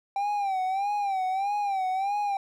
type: tone with vibrato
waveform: triangle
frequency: 785 Hz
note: G5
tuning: 2 cents sharp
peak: -23 dBFS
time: 0.16-2.37 s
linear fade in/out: 2 ms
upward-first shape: sine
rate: 1.6 Hz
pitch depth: 94 cents each way
effects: none